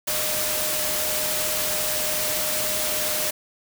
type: tone in noise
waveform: sine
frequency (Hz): 613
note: D#5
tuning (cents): -26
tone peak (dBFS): -32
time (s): 0.07-3.31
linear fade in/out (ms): 10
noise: white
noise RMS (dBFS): -25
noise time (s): 0.07-3.31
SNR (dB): -10
effects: none